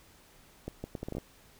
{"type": "accelerating click train", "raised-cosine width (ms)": 2, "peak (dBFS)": -23, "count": 9, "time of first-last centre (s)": [0.68, 1.183], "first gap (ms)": 160, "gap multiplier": 0.7, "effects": ["pink hiss -59 dBFS RMS until 1.59 s"]}